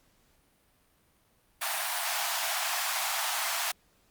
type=high-pass noise; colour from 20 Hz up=pink; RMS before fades=-31 dBFS; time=1.61-3.72 s; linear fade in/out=10 ms; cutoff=650 Hz; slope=96 dB/octave; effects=pink hiss -67 dBFS RMS until 4.1 s + Opus 48 kbps